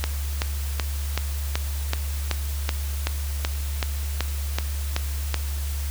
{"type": "click train", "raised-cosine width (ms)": 0.2, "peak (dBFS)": -6, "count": 15, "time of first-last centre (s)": [0.04, 5.343], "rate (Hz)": 2.64, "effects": ["added 71 Hz sine -25 dBFS peak until 5.9 s", "white hiss -38 dBFS RMS until 5.9 s"]}